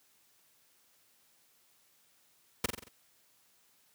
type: noise with echo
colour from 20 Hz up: pink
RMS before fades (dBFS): -28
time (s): 2.64-2.66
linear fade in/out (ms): 5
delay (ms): 45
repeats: 5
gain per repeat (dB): -5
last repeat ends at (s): 2.885
effects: white hiss -68 dBFS RMS until 3.94 s + high-pass 80 Hz 12 dB/octave